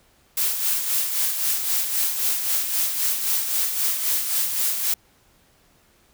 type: noise with tremolo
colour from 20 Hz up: blue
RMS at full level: -21 dBFS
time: 0.37-4.94 s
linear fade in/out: 5 ms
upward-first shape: sine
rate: 3.8 Hz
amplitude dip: 50%
effects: pink hiss -59 dBFS RMS until 6.13 s